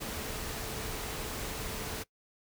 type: tone in noise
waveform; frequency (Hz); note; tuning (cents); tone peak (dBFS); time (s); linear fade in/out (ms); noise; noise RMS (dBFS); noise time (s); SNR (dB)
sine; 439.3; A4; -3; -47; 0-2.04; 20; pink; -38; 0-2.04; -12
effects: noise-tail reverb RT60 0.1 s tail -20 dB re dry